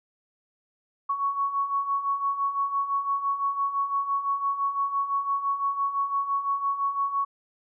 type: beating tone pair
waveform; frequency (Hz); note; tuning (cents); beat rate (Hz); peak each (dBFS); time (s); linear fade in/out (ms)
sine; 1109 / 1114.9; C#6 / C#6; 0 / +10; 5.9; -31 / -25; 1.09-7.25; 10
effects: none